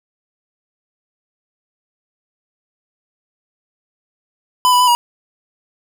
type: tone with pitch steps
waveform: square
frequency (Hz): 1002 / 986 / 998 / 958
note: B5 / B5 / B5 / A#5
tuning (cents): +25 / -3 / +18 / +47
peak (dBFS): -10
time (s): 4.65-4.95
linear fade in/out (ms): 0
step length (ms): 75
effects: none